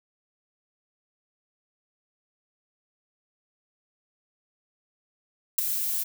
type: noise with ADSR envelope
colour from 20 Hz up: violet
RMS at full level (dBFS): -19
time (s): 5.58-6.04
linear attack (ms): 6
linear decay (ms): 11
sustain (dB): -9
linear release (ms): 16
effects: none